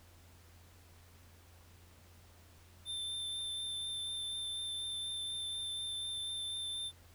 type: tone with vibrato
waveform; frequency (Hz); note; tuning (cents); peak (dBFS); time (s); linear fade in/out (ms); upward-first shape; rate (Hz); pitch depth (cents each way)
square; 3565; A7; +22; -38; 2.85-6.92; 50; triangle; 4.1; 13
effects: added 86 Hz sine -59 dBFS peak until 7.14 s + pink hiss -63 dBFS RMS until 7.14 s